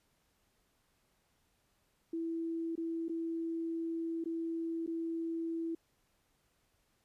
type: tone with dropouts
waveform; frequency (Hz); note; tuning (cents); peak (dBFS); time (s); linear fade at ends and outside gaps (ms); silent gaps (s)
sine; 330; E4; +2; -34; 2.13-5.75; 5; 2.755-2.777 / 3.084-3.094 / 4.241-4.257 / 4.864-4.875
effects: pink hiss -75 dBFS RMS until 7.04 s + resampled to 32000 Hz